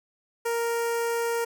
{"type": "tone with notch filter", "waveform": "sawtooth", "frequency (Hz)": 466.2, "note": "A#4", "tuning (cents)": 0, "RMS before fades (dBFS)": -27, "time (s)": [0.45, 1.45], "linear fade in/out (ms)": 10, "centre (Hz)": 3700, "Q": 1.2, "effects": []}